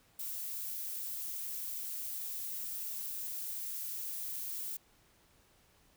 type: noise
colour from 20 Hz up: violet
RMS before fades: -40 dBFS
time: 0.19-4.77 s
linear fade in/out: 5 ms
effects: pink hiss -67 dBFS RMS until 5.96 s